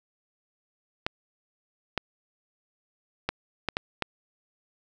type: clicks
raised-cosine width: 0.3 ms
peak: -10 dBFS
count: 6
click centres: 1.065 / 1.977 / 3.29 / 3.687 / 3.769 / 4.023 s
effects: none